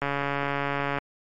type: click train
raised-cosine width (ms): 0.5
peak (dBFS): -12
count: 137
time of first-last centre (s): 0.02-0.985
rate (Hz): 141
effects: MP3 64 kbps